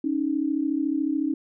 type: tone pair together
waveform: sine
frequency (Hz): 277.2 / 311.1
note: C#4 / D#4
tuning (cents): 0 / 0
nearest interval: major second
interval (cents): 200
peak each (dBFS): -25 / -25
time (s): 0.04-1.34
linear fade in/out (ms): 5
effects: none